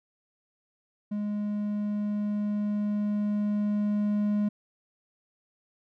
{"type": "tone with level ramp", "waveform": "triangle", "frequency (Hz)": 207.7, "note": "G#3", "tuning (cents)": 0, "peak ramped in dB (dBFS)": [-26, -21], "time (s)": [1.11, 4.49], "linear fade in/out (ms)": 10, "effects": []}